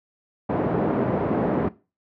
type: band-pass noise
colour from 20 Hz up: white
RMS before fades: -23 dBFS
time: 0.49-1.69 s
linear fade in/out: 10 ms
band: 140 to 450 Hz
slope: 12 dB/octave
effects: noise-tail reverb RT60 0.3 s tail -19 dB re dry + low-pass 2000 Hz 12 dB/octave